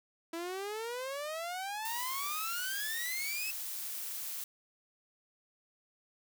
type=exponential sweep; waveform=sawtooth; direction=up; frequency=327.1 to 2637 Hz; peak=-33 dBFS; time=0.33-3.51 s; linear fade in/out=5 ms
type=noise; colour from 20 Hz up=blue; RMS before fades=-40 dBFS; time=1.85-4.44 s; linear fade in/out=2 ms
effects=none